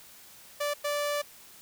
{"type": "tone bursts at uneven times", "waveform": "sawtooth", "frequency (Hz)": 584, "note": "D5", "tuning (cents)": -10, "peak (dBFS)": -24, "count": 2, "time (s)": [[0.6, 0.74], [0.84, 1.22]], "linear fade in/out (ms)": 10, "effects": ["white hiss -52 dBFS RMS until 1.61 s"]}